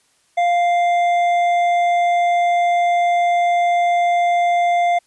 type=tone with hard clipping; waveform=sine; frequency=698.5 Hz; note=F5; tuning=in tune; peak=-15 dBFS; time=0.37-4.99 s; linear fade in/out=10 ms; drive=7 dB; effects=white hiss -60 dBFS RMS until 5.06 s + resampled to 24000 Hz